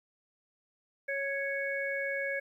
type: harmonic tone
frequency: 554 Hz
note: C#5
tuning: 1 cent flat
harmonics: 1 / 3 / 4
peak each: -35 / -35 / -36 dBFS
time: 1.08-2.4 s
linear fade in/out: 10 ms
effects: 11-bit